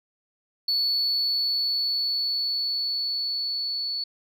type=tone with level ramp; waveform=sine; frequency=4435 Hz; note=C#8; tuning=in tune; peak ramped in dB=-19 to -26 dBFS; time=0.68-4.04 s; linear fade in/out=5 ms; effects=tanh soft clip ceiling -19 dBFS